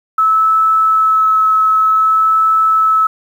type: tone with vibrato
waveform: sine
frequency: 1300 Hz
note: E6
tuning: 24 cents flat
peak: -8 dBFS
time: 0.18-3.07 s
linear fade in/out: 5 ms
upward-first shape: sine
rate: 0.53 Hz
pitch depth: 9 cents each way
effects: 7-bit